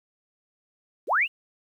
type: linear sweep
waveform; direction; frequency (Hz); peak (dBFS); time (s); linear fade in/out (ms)
sine; up; 261.5 to 2954; -19; 1.07-1.28; 50
effects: 10-bit